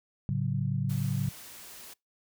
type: chord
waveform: sine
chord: F# minor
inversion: first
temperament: equal with one note detuned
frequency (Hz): 108.36 / 138.59 / 185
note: A2 / C#3 / F#3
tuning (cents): -26 / 0 / 0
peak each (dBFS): -32 / -29 / -33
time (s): 0.29-1.29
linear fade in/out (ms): 0
type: noise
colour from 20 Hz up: white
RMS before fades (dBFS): -47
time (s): 0.89-1.94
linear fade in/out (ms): 10
effects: noise-tail reverb RT60 0.2 s tail -25 dB re dry